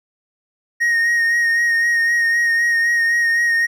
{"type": "tone with vibrato", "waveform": "triangle", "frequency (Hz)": 1864.7, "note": "A#6", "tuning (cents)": 0, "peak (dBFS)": -12, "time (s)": [0.8, 3.67], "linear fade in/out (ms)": 20, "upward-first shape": "sine", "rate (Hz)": 3.9, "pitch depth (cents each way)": 24, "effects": []}